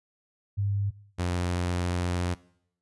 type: tone pair in turn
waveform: sine / sawtooth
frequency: 100.5 / 88.61 Hz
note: G2 / F2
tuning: +44 / +26 cents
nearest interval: major second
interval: 218 cents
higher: first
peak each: -24 / -22 dBFS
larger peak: second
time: 0.57-0.91 / 1.18-2.35 s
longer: second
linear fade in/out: 20 ms
effects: noise-tail reverb RT60 0.7 s tail -21 dB re dry + resampled to 24000 Hz